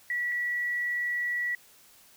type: tone pair in turn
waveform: sine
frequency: 1941 / 1941 Hz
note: B6 / B6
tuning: -31 / -31 cents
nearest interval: unison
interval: 0 cents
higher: neither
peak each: -27 dBFS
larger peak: neither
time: 0.1-0.32 / 0.32-1.55 s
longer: second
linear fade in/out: 2 ms
effects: white hiss -57 dBFS RMS until 2.16 s